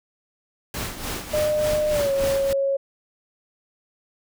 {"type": "noise with tremolo", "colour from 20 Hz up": "pink", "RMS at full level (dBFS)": -28, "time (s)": [0.74, 2.53], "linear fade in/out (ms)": 2, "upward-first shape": "sine", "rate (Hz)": 3.4, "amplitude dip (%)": 65}
{"type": "tone with pitch glide", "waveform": "sine", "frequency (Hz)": [606, 549.3], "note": ["D#5", "C#5"], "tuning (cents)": [-46, -16], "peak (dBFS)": -19, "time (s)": [1.33, 2.77], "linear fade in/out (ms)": 10, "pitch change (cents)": -170, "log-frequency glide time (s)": [1.91, 2.11]}
{"effects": []}